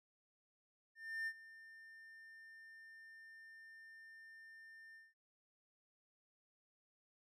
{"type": "tone with ADSR envelope", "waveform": "triangle", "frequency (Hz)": 1800, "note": "A6", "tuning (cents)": 39, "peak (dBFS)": -36, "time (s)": [0.95, 5.14], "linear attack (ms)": 320, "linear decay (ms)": 58, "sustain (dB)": -18, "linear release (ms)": 190, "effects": []}